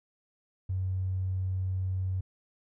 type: tone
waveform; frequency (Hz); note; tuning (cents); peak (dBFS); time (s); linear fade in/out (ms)
triangle; 93.5; F#2; +19; -24; 0.69-2.21; 10
effects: tanh soft clip ceiling -26 dBFS